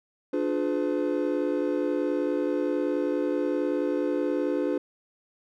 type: chord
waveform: triangle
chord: D diminished seventh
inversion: none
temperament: just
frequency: 293.7 / 352.4 / 422.9 / 507.5 Hz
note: D4 / F4 / Ab4 / Cb5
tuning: 0 / +16 / +31 / +47 cents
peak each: -26 / -28 / -30 / -28 dBFS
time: 0.33-4.78 s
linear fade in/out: 5 ms
effects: none